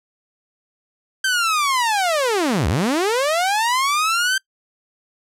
sawtooth linear two-way sweep, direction down then up, 1571 to 65.41 to 1571 Hz, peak -13 dBFS, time 1.24-4.38 s, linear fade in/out 5 ms, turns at 2.68 s, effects noise-tail reverb RT60 0.1 s tail -24 dB re dry + low-pass 11000 Hz 12 dB/octave

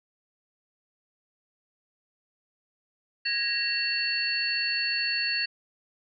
sine tone cluster, 1656 / 1881 / 2723 / 4435 Hz, G#6 / A#6 / F7 / C#8, -5 / +15 / -44 / 0 cents, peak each -34 / -33 / -30 / -28 dBFS, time 3.25-5.46 s, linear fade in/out 10 ms, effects none

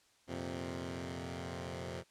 10% pulse chord, F suspended fourth, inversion none, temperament equal, 87.31 / 116.54 / 130.81 Hz, F2 / Bb2 / C3, 0 / 0 / 0 cents, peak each -34 / -40 / -36 dBFS, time 0.27-2.04 s, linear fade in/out 50 ms, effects white hiss -69 dBFS RMS until 2.1 s + low-pass 8000 Hz 12 dB/octave

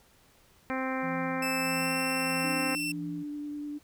harmonic tone, 261.6 Hz, C4, in tune, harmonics 1 / 2 / 3 / 4 / 5 / 6 / 7 / 8 / 9, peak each -33 / -36 / -38 / -39 / -40 / -41 / -41 / -42 / -43 dBFS, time 0.7-2.75 s, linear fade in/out 0 ms
sine tone with tremolo, 167.8 Hz, E3, 31 cents sharp, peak -36 dBFS, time 1.02-3.24 s, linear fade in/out 20 ms, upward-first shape sine, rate 1.6 Hz, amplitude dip 60%
sawtooth tone with pitch glide, 2636 to 2690 Hz, E7 to E7, -1 to +34 cents, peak -28 dBFS, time 1.42-2.92 s, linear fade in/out 5 ms, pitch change +35 cents, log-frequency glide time 1.61-1.92 s
sine tone with vibrato, 293.7 Hz, D4, in tune, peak -34 dBFS, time 2.43-3.79 s, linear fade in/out 20 ms, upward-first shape sine, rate 10 Hz, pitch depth 9 cents each way
effects pink hiss -62 dBFS RMS until 3.83 s

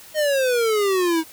square exponential sweep, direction down, 625 to 314.9 Hz, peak -18 dBFS, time 0.14-1.24 s, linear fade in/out 50 ms, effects white hiss -44 dBFS RMS until 1.32 s

